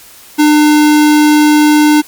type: tone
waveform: square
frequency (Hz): 300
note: D4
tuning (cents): +37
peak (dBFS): -5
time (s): 0.38-2.02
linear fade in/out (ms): 20
effects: white hiss -37 dBFS RMS until 2.07 s + MP3 96 kbps